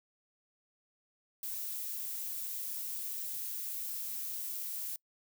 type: noise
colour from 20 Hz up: violet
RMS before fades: -39 dBFS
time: 1.43-4.96 s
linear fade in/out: 2 ms
effects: noise-tail reverb RT60 0.1 s tail -25 dB re dry